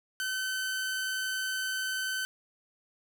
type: tone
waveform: sawtooth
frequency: 1527 Hz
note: G6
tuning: 46 cents flat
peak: -27 dBFS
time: 0.2-2.25 s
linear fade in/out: 0 ms
effects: none